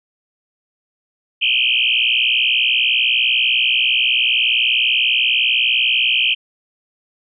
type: tone with frequency modulation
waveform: sine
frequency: 2806 Hz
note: F7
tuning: 8 cents sharp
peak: -13 dBFS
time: 1.41-6.35 s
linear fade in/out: 20 ms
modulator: 60.4 Hz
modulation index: 6.1
effects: none